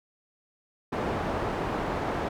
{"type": "low-pass noise", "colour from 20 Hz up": "white", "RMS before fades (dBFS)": -30, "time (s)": [0.92, 2.29], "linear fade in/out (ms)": 10, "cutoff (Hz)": 830, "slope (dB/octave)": 12, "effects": []}